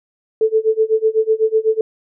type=tone with tremolo; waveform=sine; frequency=440 Hz; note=A4; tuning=in tune; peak=-9 dBFS; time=0.41-1.81 s; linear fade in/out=2 ms; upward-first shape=sine; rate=8 Hz; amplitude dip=95%; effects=none